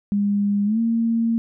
sine tone with pitch glide, 203 to 229.2 Hz, G#3 to A#3, -39 to -29 cents, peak -17 dBFS, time 0.12-1.38 s, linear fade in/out 0 ms, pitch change +210 cents, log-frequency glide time 0.65-0.79 s, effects none

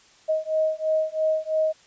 sine beating tone pair, 627 / 630 Hz, D#5 / D#5, +13 / +21 cents, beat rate 3 Hz, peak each -24 dBFS, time 0.28-1.73 s, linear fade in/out 20 ms, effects white hiss -55 dBFS RMS until 1.86 s + resampled to 16000 Hz

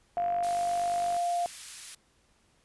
sine tone, 698.5 Hz, F5, in tune, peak -26 dBFS, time 0.17-1.46 s, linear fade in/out 0 ms
click train, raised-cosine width 0.5 ms, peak -28 dBFS, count 49, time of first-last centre 0.18-1.166 s, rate 48.7 Hz
white high-pass noise, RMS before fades -43 dBFS, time 0.43-1.95 s, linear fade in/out 5 ms, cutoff 1700 Hz, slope 12 dB/octave
effects pink hiss -67 dBFS RMS until 2.64 s + resampled to 24000 Hz

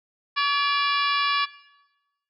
harmonic tone with a mistuned harmonic, 569 Hz, C#5, 45 cents sharp, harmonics 2 / 3 / 4 / 5 / 6 / 7 / 8 / 9, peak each -23 / -27 / -29 / -31 / -33 / -34 / -35 / -36 dBFS, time 0.36-1.46 s, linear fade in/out 20 ms, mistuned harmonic 4, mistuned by +63 cents, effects noise-tail reverb RT60 1.0 s tail -18 dB re dry

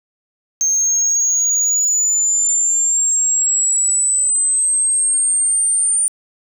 sine exponential sweep, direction up, 6360 to 9080 Hz, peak -11 dBFS, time 0.61-6.08 s, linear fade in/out 0 ms, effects tanh soft clip ceiling -11 dBFS + 8-bit

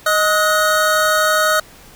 square tone cluster, 622 / 1264 / 1462 Hz, D#5 / D#6 / F#6, -1 / +27 / -21 cents, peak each -18 dBFS, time 0.06-1.6 s, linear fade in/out 5 ms, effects pink hiss -43 dBFS RMS until 1.95 s

